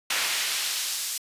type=noise with high-pass filter sweep; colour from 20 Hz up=brown; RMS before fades=-28 dBFS; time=0.1-1.18 s; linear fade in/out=5 ms; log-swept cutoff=2100 to 6000 Hz; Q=0.79; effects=resampled to 32000 Hz